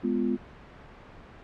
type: chord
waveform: sine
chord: F diminished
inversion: first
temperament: just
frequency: 209.5 / 251.4 / 349.2 Hz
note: Ab3 / Cb4 / F4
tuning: +15 / +31 / 0 cents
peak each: -29 / -27 / -30 dBFS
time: 0.03-0.37 s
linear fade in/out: 20 ms
effects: pink hiss -48 dBFS RMS until 1.43 s + low-pass 2000 Hz 12 dB/octave